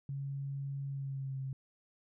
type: tone with pitch glide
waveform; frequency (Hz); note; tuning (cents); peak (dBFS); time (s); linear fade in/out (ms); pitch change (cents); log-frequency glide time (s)
sine; 138.59 to 133.79; C#3 to C3; 0 to +39; -36; 0.09-1.53; 2; -61; 0.88-1.39
effects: none